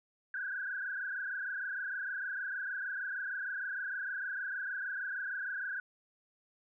sine tone with frequency modulation, 1559 Hz, G6, 10 cents flat, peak -35 dBFS, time 0.34-5.8 s, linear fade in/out 2 ms, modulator 26.5 Hz, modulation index 3.3, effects none

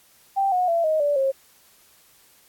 sine tone with pitch steps, 784 / 727.3 / 674.7 / 625.9 / 580.6 / 538.6 Hz, G5 / F#5 / E5 / D#5 / D5 / C#5, 0 / -30 / +40 / +10 / -20 / -50 cents, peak -18 dBFS, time 0.36-1.32 s, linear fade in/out 20 ms, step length 160 ms, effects white hiss -56 dBFS RMS until 2.48 s + AAC 64 kbps

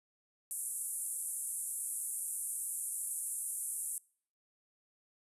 white band-pass noise, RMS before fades -39 dBFS, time 0.51-3.98 s, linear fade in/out 0 ms, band 8500 to 11000 Hz, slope 48 dB/octave, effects noise-tail reverb RT60 0.5 s tail -24 dB re dry + resampled to 32000 Hz

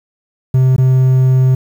triangle tone with dropouts, 129.8 Hz, C3, 13 cents flat, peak -5 dBFS, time 0.54-1.55 s, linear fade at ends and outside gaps 5 ms, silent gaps 0.764-0.781 s, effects 7-bit

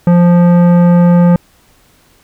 sine tone with tanh clipping, 174.61 Hz, F3, in tune, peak -6 dBFS, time 0.07-1.36 s, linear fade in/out 2 ms, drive 14 dB, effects pink hiss -49 dBFS RMS until 2.23 s

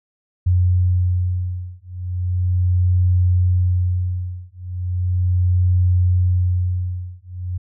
sine beating tone pair, 90 / 90.37 Hz, F#2 / F#2, -47 / -40 cents, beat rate 0.37 Hz, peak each -18 dBFS, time 0.46-7.58 s, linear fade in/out 10 ms, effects none

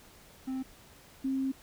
triangle / sine tone pair in turn, 261.9 / 266.8 Hz, C4 / C4, +2 / +34 cents, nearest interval unison, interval 32 cents, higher second, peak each -30 / -28 dBFS, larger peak second, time 0.47-0.63 / 1.24-1.52 s, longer second, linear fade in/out 10 ms, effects pink hiss -56 dBFS RMS until 1.62 s

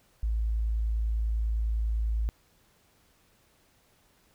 sine tone, 55 Hz, A1, in tune, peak -25 dBFS, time 0.23-2.29 s, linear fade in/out 0 ms, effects pink hiss -65 dBFS RMS until 4.34 s

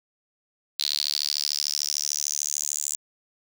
sawtooth tone with high-pass filter sweep, 73.42 Hz, D2, in tune, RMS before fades -28 dBFS, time 0.79-2.96 s, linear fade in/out 5 ms, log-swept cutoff 4100 to 7300 Hz, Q 6.8, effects none

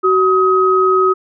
sine tone pair together, 376.1 / 1265 Hz, F#4 / D#6, +28 / +28 cents, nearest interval octave + major sixth, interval 2100 cents, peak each -12 dBFS, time 0.03-1.14 s, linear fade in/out 20 ms, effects none

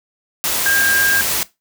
sine tone in noise, 1607 Hz, G6, 43 cents sharp, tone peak -14 dBFS, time 0.66-1.21 s, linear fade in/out 0 ms, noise white, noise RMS -19 dBFS, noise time 0.44-1.43 s, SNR +2 dB, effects noise-tail reverb RT60 0.2 s tail -18 dB re dry

